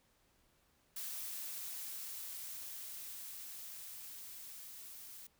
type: noise with level ramp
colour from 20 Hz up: blue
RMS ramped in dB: -43 to -52 dBFS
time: 0.96-5.27 s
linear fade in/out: 5 ms
effects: pink hiss -73 dBFS RMS until 5.39 s